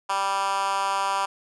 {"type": "tone with high-pass filter", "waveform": "10% pulse", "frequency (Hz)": 196, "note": "G3", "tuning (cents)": 0, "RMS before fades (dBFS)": -25, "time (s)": [0.09, 1.26], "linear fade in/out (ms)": 10, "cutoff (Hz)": 960, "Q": 2.5, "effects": ["resampled to 24000 Hz"]}